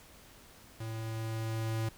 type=tone with level ramp; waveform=square; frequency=111.8 Hz; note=A2; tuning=28 cents sharp; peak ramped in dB=-38 to -31 dBFS; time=0.8-1.89 s; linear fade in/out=5 ms; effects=pink hiss -56 dBFS RMS until 1.97 s